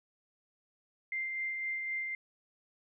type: tone with tremolo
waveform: sine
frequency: 2093 Hz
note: C7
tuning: in tune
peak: -32 dBFS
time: 1.12-2.15 s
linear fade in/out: 2 ms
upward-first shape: sine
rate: 3.9 Hz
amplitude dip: 30%
effects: none